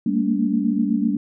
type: tone cluster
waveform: sine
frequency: 197.7 / 224.6 / 232.6 / 286.9 Hz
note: G3 / A3 / A#3 / D4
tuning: +15 / +36 / -4 / -40 cents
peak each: -23 dBFS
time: 0.06-1.17 s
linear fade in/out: 5 ms
effects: none